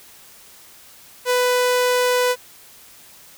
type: tone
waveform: sawtooth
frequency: 496.6 Hz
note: B4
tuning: 9 cents sharp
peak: -12 dBFS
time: 1.25-2.36 s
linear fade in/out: 50 ms
effects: white hiss -46 dBFS RMS until 3.37 s